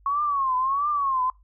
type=tone with vibrato; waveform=sine; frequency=1099 Hz; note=C#6; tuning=15 cents flat; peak=-21 dBFS; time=0.06-1.3 s; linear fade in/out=2 ms; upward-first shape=triangle; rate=1.5 Hz; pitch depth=160 cents each way; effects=noise-tail reverb RT60 0.2 s tail -23 dB re dry + added 50 Hz sine -53 dBFS peak until 1.43 s